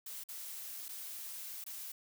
blue noise with dropouts, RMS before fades -45 dBFS, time 0.06-1.92 s, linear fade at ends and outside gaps 5 ms, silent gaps 0.238-0.287 / 0.884-0.889 / 1.641-1.663 s, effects none

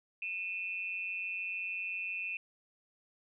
sine tone pair together, 2470 / 2657 Hz, D#7 / E7, -13 / +13 cents, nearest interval minor second, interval 126 cents, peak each -38 / -38 dBFS, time 0.22-2.37 s, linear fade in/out 2 ms, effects none

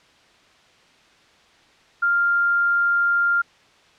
sine tone, 1396.9 Hz, F6, in tune, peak -16 dBFS, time 2.02-3.42 s, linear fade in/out 10 ms, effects white hiss -54 dBFS RMS until 3.98 s + low-pass 4000 Hz 12 dB/octave

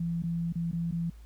sine tone with dropouts, 168.5 Hz, E3, 38 cents sharp, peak -28 dBFS, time 0-1.1 s, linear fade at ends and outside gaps 5 ms, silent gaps 0.223-0.236 / 0.525-0.555 / 0.714-0.729 / 0.912-0.923 s, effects added 55 Hz sine -46 dBFS peak until 1.25 s + pink hiss -64 dBFS RMS until 1.25 s

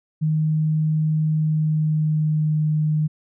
sine tone with pitch glide, 155.56 to 153.51 Hz, D#3 to D#3, 0 to -23 cents, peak -17 dBFS, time 0.21-3.08 s, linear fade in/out 20 ms, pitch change -23 cents, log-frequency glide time 1.33-2.65 s, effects none

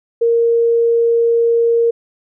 sine tone, 465.2 Hz, A#4, 4 cents flat, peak -10 dBFS, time 0.21-1.91 s, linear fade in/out 10 ms, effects none

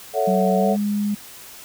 sine chord, F# minor seventh, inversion first, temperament equal, 440 / 554.4 / 659.3 / 740 Hz, A4 / C#5 / E5 / F#5, 0 / 0 / 0 / 0 cents, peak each -23 dBFS, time 0.13-0.77 s, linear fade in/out 50 ms
sine tone with pitch glide, 189 to 206.1 Hz, F#3 to G#3, +37 to -13 cents, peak -19 dBFS, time 0.27-1.15 s, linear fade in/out 10 ms, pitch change +150 cents, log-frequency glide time 0.57-0.77 s
effects white hiss -41 dBFS RMS until 1.64 s

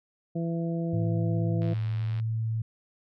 harmonic tone, 167.2 Hz, E3, 25 cents sharp, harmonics 1 / 2 / 3 / 4, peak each -28 / -34 / -38 / -40 dBFS, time 0.35-1.74 s, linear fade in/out 10 ms
sine tone with pitch glide, 110 to 111.99 Hz, A2 to A2, 0 to +31 cents, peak -26 dBFS, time 0.93-2.62 s, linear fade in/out 5 ms, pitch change +31 cents, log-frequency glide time 1.92-2.26 s
click train, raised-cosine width 0.3 ms, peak -31 dBFS, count 52, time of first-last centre 1.62-2.199 s, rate 88.1 Hz
effects none

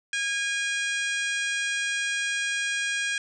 harmonic tone with a mistuned harmonic, 817 Hz, G#5, 29 cents flat, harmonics 2 / 3 / 4 / 5 / 6 / 7 / 8 / 9 / 10, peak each -28 / -31 / -34 / -42 / -43 / -39 / -43 / -43 / -39 dBFS, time 0.13-3.18 s, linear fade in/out 2 ms, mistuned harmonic 10, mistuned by +23 cents, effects none

